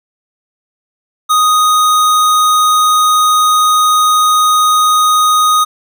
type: tone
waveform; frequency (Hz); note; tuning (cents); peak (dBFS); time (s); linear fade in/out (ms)
square; 1244.5; D#6; 0; -8; 1.29-5.65; 20
effects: none